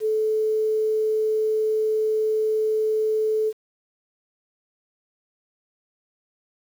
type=tone with quantisation; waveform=sine; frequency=434.2 Hz; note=A4; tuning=23 cents flat; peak=-19 dBFS; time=0-3.53 s; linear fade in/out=50 ms; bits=8; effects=none